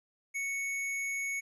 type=tone; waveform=square; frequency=2217 Hz; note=C#7; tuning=in tune; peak=-33 dBFS; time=0.34-1.41 s; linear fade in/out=20 ms; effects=resampled to 24000 Hz + 12-bit